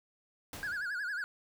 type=noise with exponential decay; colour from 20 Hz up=pink; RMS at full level=-41 dBFS; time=0.53-1.04 s; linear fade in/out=1 ms; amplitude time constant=110 ms
type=tone with vibrato; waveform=triangle; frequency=1554 Hz; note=G6; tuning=16 cents flat; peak=-32 dBFS; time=0.63-1.24 s; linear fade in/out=0 ms; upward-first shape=sine; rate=11 Hz; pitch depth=160 cents each way
effects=none